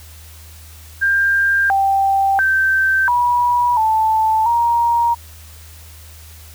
sine tone with pitch steps, 1594 / 783 / 1556 / 970 / 878 / 940 Hz, G6 / G5 / G6 / B5 / A5 / A#5, +28 / -2 / -13 / -31 / -4 / +14 cents, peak -12 dBFS, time 1.01-5.15 s, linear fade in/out 20 ms, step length 690 ms, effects added 79 Hz sine -38 dBFS peak until 6.54 s + white hiss -43 dBFS RMS until 6.54 s

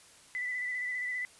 sine tone with vibrato, 1989 Hz, B6, 12 cents sharp, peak -32 dBFS, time 0.35-1.25 s, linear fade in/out 0 ms, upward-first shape square, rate 15 Hz, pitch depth 21 cents each way, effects white hiss -57 dBFS RMS until 1.39 s + resampled to 24000 Hz

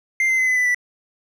triangle tone with pitch steps, 2093 / 2068 / 2043 / 2018 / 1993.9 / 1969.8 Hz, C7 / C7 / C7 / B6 / B6 / B6, 0 / -21 / -42 / +37 / +16 / -5 cents, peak -14 dBFS, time 0.2-0.746 s, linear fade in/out 2 ms, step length 91 ms, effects none

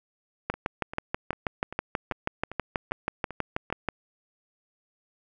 two click trains, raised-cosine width 0.5 ms, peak -11 / -22 dBFS, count 22 / 9, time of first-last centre 0.5-3.887 / 0.54-3.702 s, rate 6.2 / 2.53 Hz, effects none

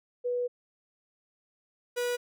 sine / 45% pulse tone pair in turn, 490 / 487.2 Hz, B4 / B4, -14 / -24 cents, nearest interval unison, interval 10 cents, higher first, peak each -27 / -28 dBFS, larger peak first, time 0.24-0.48 / 1.96-2.17 s, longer first, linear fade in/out 20 ms, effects none

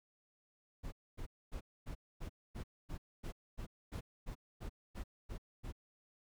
brown noise bursts, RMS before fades -43 dBFS, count 15, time 0.83-5.725 s, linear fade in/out 20 ms, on 93 ms, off 250 ms, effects none

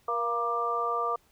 harmonic tone with a mistuned harmonic, 236.6 Hz, A#3, 26 cents sharp, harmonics 2 / 3 / 4 / 5, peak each -33 / -34 / -37 / -28 dBFS, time 0.08-1.16 s, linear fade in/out 5 ms, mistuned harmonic 3, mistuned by -41 cents, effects pink hiss -65 dBFS RMS until 1.31 s

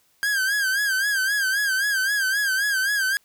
45% pulse tone with vibrato, 1600 Hz, G6, 35 cents sharp, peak -20 dBFS, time 0.23-3.17 s, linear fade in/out 0 ms, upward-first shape sine, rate 3.8 Hz, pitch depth 92 cents each way, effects white hiss -63 dBFS RMS until 3.24 s

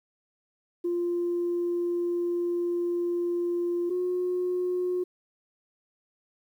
sine tone pair in turn, 348.1 / 361 Hz, F4 / F#4, -6 / -43 cents, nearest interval minor second, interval 63 cents, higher second, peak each -24 dBFS, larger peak neither, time 0.84-3.9 / 3.9-5.04 s, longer first, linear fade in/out 10 ms, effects tanh soft clip ceiling -21 dBFS + 10-bit

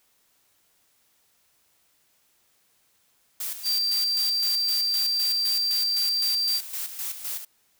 blue noise with tremolo, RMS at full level -31 dBFS, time 3.4-7.45 s, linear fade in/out 5 ms, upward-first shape square, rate 3.9 Hz, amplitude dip 60%
sine tone, 4699 Hz, D8, in tune, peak -22 dBFS, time 3.63-6.61 s, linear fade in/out 50 ms
effects white hiss -66 dBFS RMS until 7.79 s

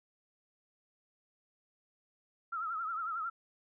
sine tone with vibrato, 1318.5 Hz, E6, in tune, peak -34 dBFS, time 2.52-3.3 s, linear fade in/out 10 ms, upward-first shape triangle, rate 11 Hz, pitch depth 110 cents each way, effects none

